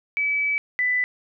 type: tone pair in turn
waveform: sine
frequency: 2294 / 1992.1 Hz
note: D7 / B6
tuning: -41 / +14 cents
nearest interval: major second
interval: 245 cents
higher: first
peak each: -20 / -19 dBFS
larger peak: second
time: 0.17-0.58 / 0.79-1.04 s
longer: first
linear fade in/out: 0 ms
effects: none